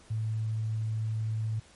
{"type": "tone", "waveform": "sine", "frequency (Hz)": 110, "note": "A2", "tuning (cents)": 0, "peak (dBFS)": -28, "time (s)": [0.1, 1.6], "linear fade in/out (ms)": 10, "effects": ["pink hiss -57 dBFS RMS until 1.75 s", "MP3 48 kbps"]}